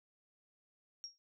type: tone with exponential decay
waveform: sine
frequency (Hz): 5588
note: F8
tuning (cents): 0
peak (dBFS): -39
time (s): 1.04-1.18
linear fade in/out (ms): 0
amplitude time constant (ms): 29
effects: none

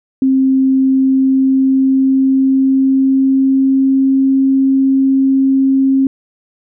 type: tone with pitch glide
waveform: sine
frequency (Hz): 265 to 268.4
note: C4 to C4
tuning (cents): +22 to +44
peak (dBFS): -8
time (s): 0.22-6.07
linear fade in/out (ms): 2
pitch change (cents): +22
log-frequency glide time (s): 0.71-4.32
effects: none

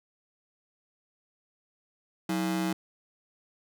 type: ring-modulated tone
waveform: 45% pulse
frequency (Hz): 253.3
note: B3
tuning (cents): +44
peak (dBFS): -24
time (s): 2.29-2.73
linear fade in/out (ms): 5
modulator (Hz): 69.6
effects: none

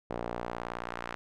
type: tone with band-pass filter sweep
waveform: sawtooth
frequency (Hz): 59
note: A#1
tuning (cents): +22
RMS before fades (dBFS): -38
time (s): 0.1-1.15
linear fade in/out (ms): 0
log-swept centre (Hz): 590 to 1500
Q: 1.1
effects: none

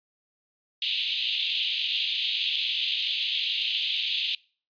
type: band-pass noise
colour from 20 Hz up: pink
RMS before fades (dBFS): -28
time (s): 0.82-4.35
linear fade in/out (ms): 2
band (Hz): 2800 to 3900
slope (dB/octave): 48
effects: noise-tail reverb RT60 0.4 s tail -24 dB re dry + resampled to 11025 Hz

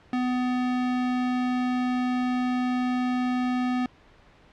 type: tone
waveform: square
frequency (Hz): 250.3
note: B3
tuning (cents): +23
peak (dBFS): -24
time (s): 0.13-3.86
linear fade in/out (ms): 2
effects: pink hiss -55 dBFS RMS until 4.52 s + low-pass 3000 Hz 12 dB/octave

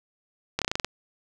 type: slowing click train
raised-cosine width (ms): 0.2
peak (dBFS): -8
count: 8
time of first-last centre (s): 0.59-0.846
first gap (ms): 27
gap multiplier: 1.1
effects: none

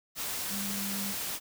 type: tone in noise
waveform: sine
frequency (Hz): 199.2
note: G3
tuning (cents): +28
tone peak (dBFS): -36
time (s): 0.49-1.15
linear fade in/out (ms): 50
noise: white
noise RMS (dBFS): -35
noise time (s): 0.15-1.4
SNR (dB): -4
effects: none

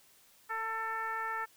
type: tone with frequency modulation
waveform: sine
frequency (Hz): 1338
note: E6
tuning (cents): +25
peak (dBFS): -33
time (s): 0.49-1.46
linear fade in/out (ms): 20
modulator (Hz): 445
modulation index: 1.3
effects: white hiss -63 dBFS RMS until 1.56 s

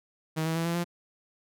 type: tone with pitch steps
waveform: sawtooth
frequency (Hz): 158.6 / 162.12 / 165.72 / 169.4 / 173.15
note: D#3 / E3 / E3 / E3 / F3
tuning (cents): +33 / -29 / +9 / +48 / -15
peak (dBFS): -23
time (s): 0.36-0.845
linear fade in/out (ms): 20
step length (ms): 97
effects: none

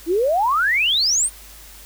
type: exponential sweep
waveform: sine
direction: up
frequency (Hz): 313.9 to 9400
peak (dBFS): -15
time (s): 0.06-1.3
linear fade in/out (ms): 50
effects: added 50 Hz sine -44 dBFS peak until 1.85 s + white hiss -43 dBFS RMS until 1.85 s

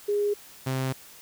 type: tone pair in turn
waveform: sine / sawtooth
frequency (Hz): 411.3 / 131.44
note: G#4 / C3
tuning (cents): -17 / +8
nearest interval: octave + minor sixth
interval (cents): 1975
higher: first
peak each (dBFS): -22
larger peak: neither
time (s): 0.08-0.34 / 0.66-0.93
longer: second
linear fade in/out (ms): 10
effects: white hiss -49 dBFS RMS until 1.21 s

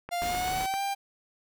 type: click train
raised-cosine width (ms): 0.5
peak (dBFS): -23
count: 6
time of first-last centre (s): 0.09-0.739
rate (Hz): 7.7
type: tone with pitch glide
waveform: 45% pulse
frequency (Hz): 698.5 to 793.1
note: F5 to G5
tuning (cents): 0 to +20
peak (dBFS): -28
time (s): 0.11-0.95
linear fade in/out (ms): 20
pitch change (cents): +220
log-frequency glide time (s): 0.22-0.82
type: noise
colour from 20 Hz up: pink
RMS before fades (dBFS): -37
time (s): 0.22-0.66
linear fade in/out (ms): 0
effects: none

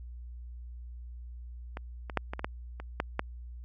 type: clicks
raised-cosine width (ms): 0.5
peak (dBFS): -23 / -23 / -11 / -20 / -21 / -15 / -26 / -13 / -13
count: 9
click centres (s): 1.771 / 2.098 / 2.173 / 2.335 / 2.394 / 2.445 / 2.8 / 3.001 / 3.194
effects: added 60 Hz sine -41 dBFS peak until 3.64 s

